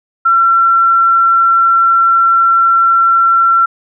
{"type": "tone", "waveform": "sine", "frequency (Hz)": 1356, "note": "E6", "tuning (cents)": 49, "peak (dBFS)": -6, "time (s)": [0.25, 3.66], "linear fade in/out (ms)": 10, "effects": []}